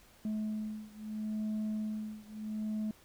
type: beating tone pair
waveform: sine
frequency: 214.6 / 215.35 Hz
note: A3 / A3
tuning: -43 / -37 cents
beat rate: 0.75 Hz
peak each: -35 / -36 dBFS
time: 0.25-2.91 s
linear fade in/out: 2 ms
effects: tanh soft clip ceiling -31 dBFS + pink hiss -61 dBFS RMS until 3.04 s